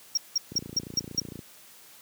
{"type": "tone bursts", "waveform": "triangle", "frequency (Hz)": 5588, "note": "F8", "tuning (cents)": 0, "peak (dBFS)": -20, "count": 6, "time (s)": [0.15, 1.2], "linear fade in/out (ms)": 5, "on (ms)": 25, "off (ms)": 180}
{"type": "click train", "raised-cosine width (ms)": 3, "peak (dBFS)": -25, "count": 26, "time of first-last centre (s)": [0.52, 1.391], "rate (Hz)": 28.7}
{"effects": ["white hiss -52 dBFS RMS until 2.01 s", "high-pass 100 Hz 12 dB/octave"]}